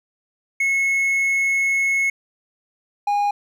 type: tone pair in turn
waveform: triangle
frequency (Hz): 2184 / 818.1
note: C#7 / G#5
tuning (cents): -26 / -26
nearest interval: octave + perfect fourth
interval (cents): 1700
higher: first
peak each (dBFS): -15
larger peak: neither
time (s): 0.6-2.1 / 3.07-3.31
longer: first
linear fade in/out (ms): 5
effects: none